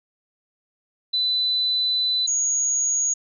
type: tone pair in turn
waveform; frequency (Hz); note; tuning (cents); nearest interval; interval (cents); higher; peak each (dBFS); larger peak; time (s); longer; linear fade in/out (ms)
sine; 4000 / 6681; B7 / G#8; +21 / +9; major sixth; 888; second; -19; neither; 1.13-2.27 / 2.27-3.14; first; 10
effects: none